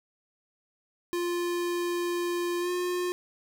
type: tone with pitch glide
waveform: square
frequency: 349.2 to 357.4 Hz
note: F4 to F4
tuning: 0 to +40 cents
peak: -28 dBFS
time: 1.13-3.12 s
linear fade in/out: 0 ms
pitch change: +40 cents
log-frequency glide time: 2.6-2.7 s
effects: none